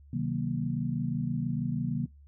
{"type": "chord", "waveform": "sine", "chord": "C half-diminished seventh", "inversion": "none", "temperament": "just", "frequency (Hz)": [130.81, 156.98, 188.37, 235.5], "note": ["C3", "Eb3", "Gb3", "Bb3"], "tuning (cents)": [0, 16, 31, 18], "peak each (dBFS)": [-33, -33, -36, -33], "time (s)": [0.13, 2.06], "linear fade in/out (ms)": 5, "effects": ["noise-tail reverb RT60 0.2 s tail -22 dB re dry", "added 71 Hz sine -51 dBFS peak until 2.27 s"]}